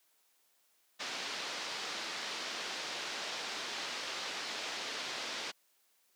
white low-pass noise, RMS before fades -40 dBFS, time 0.99-5.52 s, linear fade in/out 20 ms, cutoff 5200 Hz, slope 24 dB/octave, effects white hiss -72 dBFS RMS until 6.15 s + high-pass 300 Hz 12 dB/octave

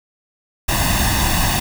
pink noise with comb filter, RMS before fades -17 dBFS, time 0.68-1.6 s, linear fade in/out 10 ms, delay 1.1 ms, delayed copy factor +0.75, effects none

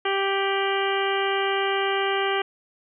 harmonic tone with a mistuned harmonic, 392 Hz, G4, in tune, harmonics 1 / 2 / 3 / 4 / 5 / 6 / 7 / 8, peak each -25 / -28 / -30 / -31 / -32 / -33 / -33 / -34 dBFS, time 0.05-2.42 s, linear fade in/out 5 ms, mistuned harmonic 7, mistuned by +59 cents, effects none

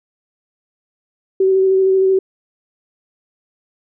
sine tone with vibrato, 381.3 Hz, G4, 48 cents flat, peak -10 dBFS, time 1.4-2.19 s, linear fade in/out 5 ms, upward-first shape square, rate 13 Hz, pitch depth 12 cents each way, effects none

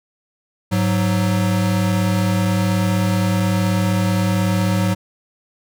square tone pair together, 103.83 / 185 Hz, G#2 / F#3, 0 / 0 cents, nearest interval minor seventh, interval 1000 cents, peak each -19 dBFS, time 0.71-4.95 s, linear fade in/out 20 ms, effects none

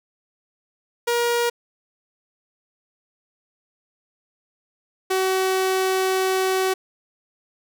sawtooth tone pair in turn, 474.9 / 377.6 Hz, A#4 / F#4, +32 / +35 cents, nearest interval major third, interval 397 cents, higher first, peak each -15 dBFS, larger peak neither, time 1.07-1.5 / 5.1-6.74 s, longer second, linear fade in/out 10 ms, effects none

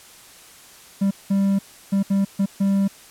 triangle tone bursts at uneven times, 196.7 Hz, G3, 6 cents sharp, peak -14 dBFS, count 6, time 1.01-1.11 / 1.3-1.59 / 1.92-2.03 / 2.1-2.25 / 2.39-2.46 / 2.6-2.88 s, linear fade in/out 10 ms, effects white hiss -46 dBFS RMS until 3.1 s + low-pass 12000 Hz 12 dB/octave

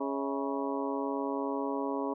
harmonic tone with a mistuned harmonic, 138.59 Hz, C#3, in tune, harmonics 2 / 3 / 4 / 5 / 6 / 7 / 8, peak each -34 / -36 / -39 / -41 / -43 / -38 / -43 dBFS, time 0-2.14 s, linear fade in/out 10 ms, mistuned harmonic 5, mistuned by -97 cents, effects none

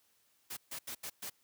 white noise bursts at uneven times, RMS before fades -42 dBFS, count 5, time 0.5-0.57 / 0.71-0.79 / 0.87-0.95 / 1.03-1.1 / 1.22-1.3 s, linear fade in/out 10 ms, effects white hiss -72 dBFS RMS until 1.43 s + high-pass 60 Hz 12 dB/octave

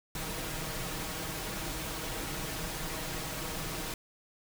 pink noise with comb filter, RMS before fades -37 dBFS, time 0.15-3.94 s, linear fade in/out 2 ms, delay 6.3 ms, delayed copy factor +0.55, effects none

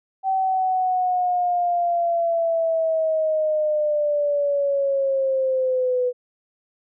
sine linear sweep, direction down, 770 to 493.9 Hz, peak -18 dBFS, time 0.23-6.13 s, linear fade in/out 50 ms, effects none

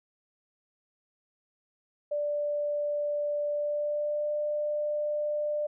sine tone with pitch glide, 587.3 to 595.8 Hz, D5 to D5, 0 to +25 cents, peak -27 dBFS, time 2.11-5.67 s, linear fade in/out 10 ms, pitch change +25 cents, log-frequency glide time 3.49-4.33 s, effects none

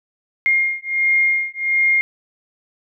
sine beating tone pair, 2127 / 2128.4 Hz, C7 / C7, +28 / +29 cents, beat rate 1.4 Hz, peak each -18 dBFS, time 0.46-2.01 s, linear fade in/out 0 ms, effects none

